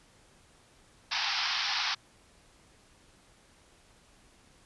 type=band-pass noise; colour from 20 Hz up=white; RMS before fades=-31 dBFS; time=1.11-1.95 s; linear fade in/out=10 ms; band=740 to 5500 Hz; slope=96 dB/octave; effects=pink hiss -61 dBFS RMS until 4.65 s + resampled to 24000 Hz